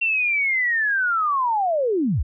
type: linear sweep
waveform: sine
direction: down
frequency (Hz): 2734 to 43.93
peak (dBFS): -18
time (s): 0.01-2.23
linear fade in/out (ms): 10
effects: none